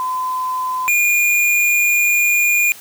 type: tone pair in turn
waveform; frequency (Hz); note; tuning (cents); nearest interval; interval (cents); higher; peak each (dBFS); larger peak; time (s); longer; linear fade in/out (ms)
sine / square; 1019 / 2424; C6 / D#7; -46 / -46; octave + minor third; 1500; second; -18 / -13; second; 0-0.88 / 0.88-2.72; second; 0
effects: white hiss -39 dBFS RMS until 2.8 s